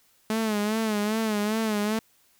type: tone with vibrato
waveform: sawtooth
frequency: 214.8 Hz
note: A3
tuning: 41 cents flat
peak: -20 dBFS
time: 0.3-1.99 s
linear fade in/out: 2 ms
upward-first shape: sine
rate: 2.5 Hz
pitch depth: 74 cents each way
effects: white hiss -63 dBFS RMS until 2.39 s